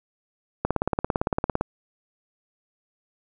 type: click train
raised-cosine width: 1 ms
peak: -8 dBFS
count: 18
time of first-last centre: 0.65-1.61 s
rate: 17.7 Hz
effects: none